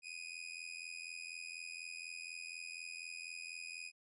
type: tone with amplitude modulation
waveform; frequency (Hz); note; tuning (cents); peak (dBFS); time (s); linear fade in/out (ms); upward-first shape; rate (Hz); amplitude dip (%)
sawtooth; 2489; D#7; 0; -38; 0.02-3.92; 50; sine; 84.1; 85
effects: resampled to 24000 Hz